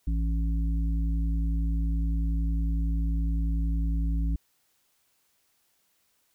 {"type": "harmonic tone", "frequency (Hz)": 55.6, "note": "A1", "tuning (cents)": 19, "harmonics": [1, 3, 5], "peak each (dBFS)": [-24, -34, -38], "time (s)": [0.07, 4.36], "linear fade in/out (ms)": 5, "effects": ["white hiss -70 dBFS RMS until 6.34 s"]}